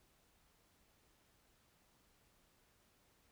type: silence
effects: pink hiss -73 dBFS RMS until 3.31 s